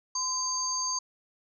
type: tone cluster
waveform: sine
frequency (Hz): 1022 / 4656 / 6410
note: C6 / D8 / G8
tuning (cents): -41 / -16 / +38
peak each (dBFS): -34 / -34 / -30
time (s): 0.15-0.99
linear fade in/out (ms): 5
effects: none

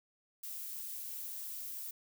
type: noise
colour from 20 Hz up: violet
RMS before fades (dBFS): -43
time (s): 0.43-1.91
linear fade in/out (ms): 5
effects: none

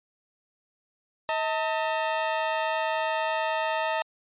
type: tone pair together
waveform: sawtooth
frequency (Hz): 637 / 900.9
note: D#5 / A5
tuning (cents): +41 / +41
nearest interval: tritone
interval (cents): 600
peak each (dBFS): -24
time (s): 1.29-4.02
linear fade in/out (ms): 0
effects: resampled to 8000 Hz

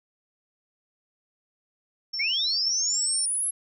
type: tone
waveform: sine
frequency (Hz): 5410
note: E8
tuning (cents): +44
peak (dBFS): -28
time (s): 2.13-3.26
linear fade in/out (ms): 10
type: linear sweep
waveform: sine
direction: up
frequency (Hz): 2093 to 11130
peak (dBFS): -24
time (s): 2.19-3.51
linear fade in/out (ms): 10
effects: none

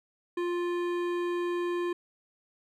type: tone with hard clipping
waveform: sine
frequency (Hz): 350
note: F4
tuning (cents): +4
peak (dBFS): -30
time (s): 0.37-1.93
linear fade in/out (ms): 5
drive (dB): 14
effects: none

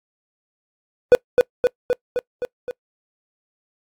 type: tone with echo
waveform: triangle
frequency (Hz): 493.9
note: B4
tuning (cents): 0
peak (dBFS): -4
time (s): 1.12-1.15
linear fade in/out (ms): 0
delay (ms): 260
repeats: 6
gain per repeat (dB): -3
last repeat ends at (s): 2.71
effects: noise-tail reverb RT60 0.1 s tail -24 dB re dry + AAC 64 kbps

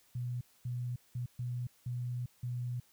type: tone bursts at uneven times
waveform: sine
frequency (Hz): 122.8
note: B2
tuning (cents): -9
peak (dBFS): -34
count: 6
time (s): 0.15-0.41 / 0.65-0.96 / 1.15-1.26 / 1.39-1.67 / 1.86-2.26 / 2.43-2.8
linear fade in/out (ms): 5
effects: white hiss -67 dBFS RMS until 2.92 s

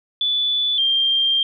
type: tone pair in turn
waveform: sine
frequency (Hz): 3470 / 3183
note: A7 / G7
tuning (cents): -25 / +26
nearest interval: minor second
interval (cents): 149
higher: first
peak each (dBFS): -17 / -15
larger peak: second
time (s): 0.21-0.78 / 0.78-1.43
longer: second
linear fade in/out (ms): 2
effects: none

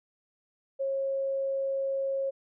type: tone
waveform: sine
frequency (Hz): 543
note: C#5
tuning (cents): -36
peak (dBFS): -27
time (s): 0.79-2.31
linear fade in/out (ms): 20
effects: none

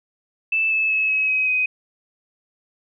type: tone with pitch steps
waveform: sine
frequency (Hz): 2637 / 2611 / 2586 / 2560 / 2535 / 2511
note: E7 / E7 / E7 / D#7 / D#7 / D#7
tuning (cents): 0 / -17 / -34 / +49 / +32 / +15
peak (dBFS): -17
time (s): 0.52-1.66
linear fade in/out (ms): 5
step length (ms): 190
effects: none

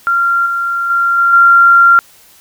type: tone with level steps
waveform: sine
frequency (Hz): 1382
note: F6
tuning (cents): -19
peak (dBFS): -9 / -13 / -9 / -7 / -3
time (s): 0.07-1.99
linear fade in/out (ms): 0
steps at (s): 0.46 / 0.9 / 1.18 / 1.33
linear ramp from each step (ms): 2
effects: white hiss -44 dBFS RMS until 2.4 s

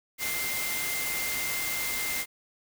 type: tone in noise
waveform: sine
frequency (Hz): 2093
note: C7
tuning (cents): 0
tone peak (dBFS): -33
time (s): 0.18-2.26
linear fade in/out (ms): 50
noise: white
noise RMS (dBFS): -32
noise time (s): 0.18-2.26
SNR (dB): -4
effects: none

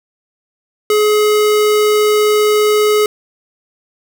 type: tone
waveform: square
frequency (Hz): 422.6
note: G#4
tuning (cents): +30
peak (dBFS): -10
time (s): 0.9-3.06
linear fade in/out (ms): 2
effects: none

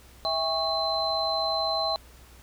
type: tone cluster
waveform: sine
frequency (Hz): 651 / 803 / 1104 / 4074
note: E5 / G5 / C#6 / C8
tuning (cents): -22 / +41 / -7 / -47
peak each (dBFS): -29 / -31 / -33 / -28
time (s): 0.25-1.96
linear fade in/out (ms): 0
effects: added 62 Hz sine -51 dBFS peak until 2.42 s + pink hiss -54 dBFS RMS until 2.42 s

